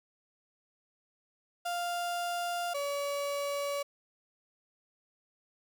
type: tone pair in turn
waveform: 35% pulse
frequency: 698.5 / 568.2 Hz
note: F5 / C#5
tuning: 0 / +43 cents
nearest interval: major third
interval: 357 cents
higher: first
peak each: -30 / -30 dBFS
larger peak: neither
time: 1.65-2.74 / 2.74-3.83 s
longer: neither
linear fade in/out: 10 ms
effects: 11-bit